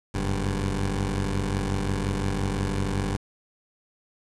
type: tone pair together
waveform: 15% pulse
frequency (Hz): 46.2 / 98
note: F#1 / G2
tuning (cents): -2 / 0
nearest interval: octave + minor second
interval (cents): 1302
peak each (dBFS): -21 / -22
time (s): 0.14-3.17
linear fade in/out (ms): 10
effects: resampled to 24000 Hz + 7-bit